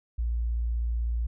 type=tone; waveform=sine; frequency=58 Hz; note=A#1; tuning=8 cents flat; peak=-25 dBFS; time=0.18-1.27 s; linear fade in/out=10 ms; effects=none